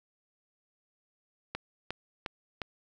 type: click train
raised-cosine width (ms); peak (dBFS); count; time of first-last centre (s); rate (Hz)
0.3; -18; 4; 1.55-2.618; 2.81
effects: none